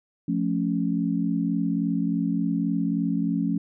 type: chord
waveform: sine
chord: F augmented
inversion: none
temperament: equal with one note detuned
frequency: 174.61 / 218.1 / 277.2 Hz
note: F3 / A3 / C#4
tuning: 0 / -15 / 0 cents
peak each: -26 / -27 / -26 dBFS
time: 0.28-3.58 s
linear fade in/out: 5 ms
effects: none